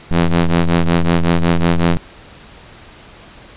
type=ring-modulated tone; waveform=sawtooth; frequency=85.7 Hz; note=F2; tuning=32 cents flat; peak=-4 dBFS; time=0.11-1.97 s; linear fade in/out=0 ms; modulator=83 Hz; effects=pink hiss -40 dBFS RMS until 3.56 s + resampled to 8000 Hz